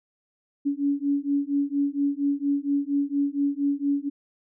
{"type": "beating tone pair", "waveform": "sine", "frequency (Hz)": [281, 285.3], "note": ["C#4", "C#4"], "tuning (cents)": [24, 50], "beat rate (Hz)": 4.3, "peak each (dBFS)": -25, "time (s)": [0.65, 4.1], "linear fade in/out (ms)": 20, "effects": []}